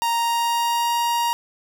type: tone with pitch glide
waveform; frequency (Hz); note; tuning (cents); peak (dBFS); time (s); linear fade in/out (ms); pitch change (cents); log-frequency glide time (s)
45% pulse; 932.3 to 942.6; A#5 to A#5; 0 to +19; -19; 0.02-1.33; 0; +19; 0.13-0.92
effects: none